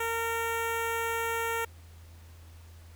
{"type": "tone with notch filter", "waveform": "10% pulse", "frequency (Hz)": 459.1, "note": "A#4", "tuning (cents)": -26, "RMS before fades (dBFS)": -31, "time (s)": [0, 1.65], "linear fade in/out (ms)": 5, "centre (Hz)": 4700, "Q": 0.82, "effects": ["added 83 Hz sine -48 dBFS peak until 2.95 s", "pink hiss -59 dBFS RMS until 2.95 s"]}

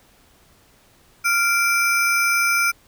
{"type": "ring-modulated tone", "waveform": "square", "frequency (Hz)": 1864.7, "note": "A#6", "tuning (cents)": 0, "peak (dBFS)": -14, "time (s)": [1.24, 2.72], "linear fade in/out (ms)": 20, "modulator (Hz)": 476, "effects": ["pink hiss -55 dBFS RMS until 2.87 s"]}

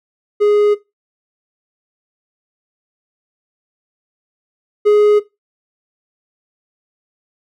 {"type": "tone pair in turn", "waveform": "triangle", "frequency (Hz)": [415.3, 417.7], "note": ["G#4", "G#4"], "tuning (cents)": [0, 10], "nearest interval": "unison", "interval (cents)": 10, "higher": "second", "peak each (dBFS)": [-7, -5], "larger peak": "second", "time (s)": [[0.4, 0.75], [4.85, 5.2]], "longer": "neither", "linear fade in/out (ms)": 20, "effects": ["noise-tail reverb RT60 0.2 s tail -17 dB re dry"]}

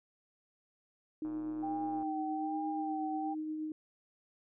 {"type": "tone with tremolo", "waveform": "sine", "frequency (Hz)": 310, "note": "D#4", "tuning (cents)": -6, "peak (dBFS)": -34, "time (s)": [1.22, 3.72], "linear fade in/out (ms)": 2, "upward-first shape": "triangle", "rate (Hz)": 8.4, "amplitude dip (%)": 30}
{"type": "click train", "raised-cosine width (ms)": 1, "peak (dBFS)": -39, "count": 92, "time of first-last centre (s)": [1.25, 2.028], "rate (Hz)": 117}
{"type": "tone with vibrato", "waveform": "sine", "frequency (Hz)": 784, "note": "G5", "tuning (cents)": 0, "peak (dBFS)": -36, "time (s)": [1.62, 3.35], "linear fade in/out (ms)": 20, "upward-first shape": "sine", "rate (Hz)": 1.2, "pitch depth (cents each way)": 42}
{"effects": []}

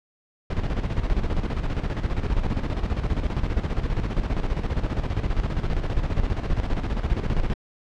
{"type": "noise with tremolo", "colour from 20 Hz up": "brown", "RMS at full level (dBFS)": -22, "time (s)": [0.5, 7.54], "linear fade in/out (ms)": 5, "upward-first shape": "square", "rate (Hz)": 15, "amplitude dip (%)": 60, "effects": ["low-pass 4000 Hz 12 dB/octave"]}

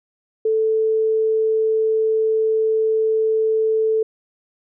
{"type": "tone", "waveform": "sine", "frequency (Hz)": 440, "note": "A4", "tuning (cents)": 0, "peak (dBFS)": -15, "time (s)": [0.45, 4.03], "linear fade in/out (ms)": 5, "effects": []}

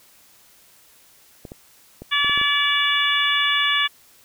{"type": "clicks", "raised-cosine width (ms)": 2, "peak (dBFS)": -22, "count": 7, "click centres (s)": [1.452, 1.519, 2.02, 2.246, 2.296, 2.376, 2.414]}
{"type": "harmonic tone", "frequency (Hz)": 575, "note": "D5", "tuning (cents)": -37, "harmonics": [2, 3, 4, 5, 6], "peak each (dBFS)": [-25, -23, -24, -24, -22], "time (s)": [2.11, 3.88], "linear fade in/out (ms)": 20}
{"effects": ["white hiss -53 dBFS RMS until 4.24 s"]}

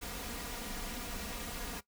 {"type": "noise with comb filter", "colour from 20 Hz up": "pink", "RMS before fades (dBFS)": -41, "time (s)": [0.01, 1.81], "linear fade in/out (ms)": 20, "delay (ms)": 4.2, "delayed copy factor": 0.7, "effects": ["noise-tail reverb RT60 0.1 s tail -17 dB re dry"]}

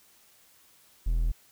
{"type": "tone", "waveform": "triangle", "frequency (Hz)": 40.69, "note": "E1", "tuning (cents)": -22, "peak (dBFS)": -21, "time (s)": [1.06, 1.32], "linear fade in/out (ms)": 10, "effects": ["white hiss -60 dBFS RMS until 1.51 s"]}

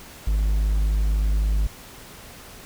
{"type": "tone", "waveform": "triangle", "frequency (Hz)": 51.91, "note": "G#1", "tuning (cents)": 0, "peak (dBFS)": -16, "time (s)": [0.27, 1.67], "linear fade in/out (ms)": 5, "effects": ["pink hiss -43 dBFS RMS until 2.65 s"]}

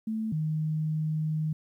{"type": "tone pair in turn", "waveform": "sine", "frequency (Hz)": [220, 155.56], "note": ["A3", "D#3"], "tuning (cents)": [0, 0], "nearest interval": "tritone", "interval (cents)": 600, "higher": "first", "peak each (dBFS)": [-28, -26], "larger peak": "second", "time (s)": [[0.07, 0.32], [0.32, 1.53]], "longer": "second", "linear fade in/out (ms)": 5, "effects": ["11-bit"]}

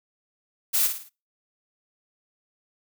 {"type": "noise with echo", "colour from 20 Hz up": "blue", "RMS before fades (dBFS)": -22, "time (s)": [0.73, 0.88], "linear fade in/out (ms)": 20, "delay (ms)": 54, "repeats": 4, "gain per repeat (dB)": -7, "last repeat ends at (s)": 1.096, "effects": ["noise-tail reverb RT60 0.3 s tail -25 dB re dry"]}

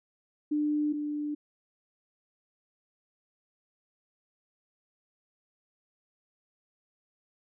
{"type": "tone pair in turn", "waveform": "sine", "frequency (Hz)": [298.4, 296.3], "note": ["D4", "D4"], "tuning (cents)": [28, 15], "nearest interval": "unison", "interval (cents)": 13, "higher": "first", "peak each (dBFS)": [-25, -30], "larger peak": "first", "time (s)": [[0.51, 0.93], [0.93, 1.35]], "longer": "neither", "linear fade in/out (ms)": 10, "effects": []}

